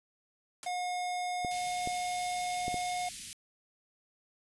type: noise with exponential decay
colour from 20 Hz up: white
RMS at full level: -40 dBFS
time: 0.63-0.75 s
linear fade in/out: 1 ms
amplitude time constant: 25 ms
type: tone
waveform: square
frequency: 720 Hz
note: F#5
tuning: 47 cents flat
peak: -33 dBFS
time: 0.66-3.09 s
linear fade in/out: 5 ms
type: clicks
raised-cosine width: 2 ms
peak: -24 dBFS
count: 4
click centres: 1.448 / 1.874 / 2.681 / 2.743 s
type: band-stop noise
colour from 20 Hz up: white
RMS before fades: -42 dBFS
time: 1.51-3.33 s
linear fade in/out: 0 ms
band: 240 to 2200 Hz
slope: 24 dB/octave
effects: resampled to 24000 Hz